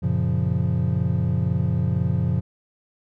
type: chord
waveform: triangle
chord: Gb major seventh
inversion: none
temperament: equal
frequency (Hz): 92.5 / 116.54 / 138.59 / 174.61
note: Gb2 / Bb2 / Db3 / F3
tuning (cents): 0 / 0 / 0 / 0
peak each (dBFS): -23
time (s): 0.02-2.41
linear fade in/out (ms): 20
effects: none